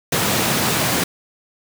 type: high-pass noise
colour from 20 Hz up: pink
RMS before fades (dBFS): -19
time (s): 0.12-1.04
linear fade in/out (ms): 5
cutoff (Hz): 110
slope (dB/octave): 24
effects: none